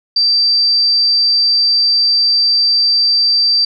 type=tone; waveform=sine; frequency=4676 Hz; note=D8; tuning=8 cents flat; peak=-9 dBFS; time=0.16-3.65 s; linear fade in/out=5 ms; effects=none